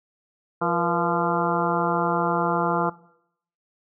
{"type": "harmonic tone with a mistuned harmonic", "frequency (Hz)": 172.1, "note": "F3", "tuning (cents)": -25, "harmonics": [1, 2, 3, 4, 5, 6, 7, 8], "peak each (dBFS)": [-29, -29, -29, -29, -29, -29, -29, -29], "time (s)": [0.61, 2.9], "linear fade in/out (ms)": 10, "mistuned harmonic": 3, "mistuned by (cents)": -99, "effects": ["noise-tail reverb RT60 0.7 s tail -19 dB re dry"]}